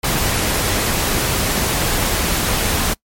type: noise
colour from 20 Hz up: pink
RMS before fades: -18 dBFS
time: 0.03-2.94 s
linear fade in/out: 10 ms
effects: noise-tail reverb RT60 0.1 s tail -24 dB re dry + MP3 64 kbps